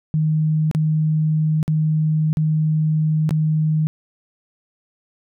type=tone with dropouts; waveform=sine; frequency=155.56 Hz; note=D#3; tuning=in tune; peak=-15 dBFS; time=0.14-3.87 s; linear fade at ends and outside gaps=0 ms; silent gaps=0.713-0.749 / 1.629-1.679 / 2.33-2.371 / 3.292-3.308 s; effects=none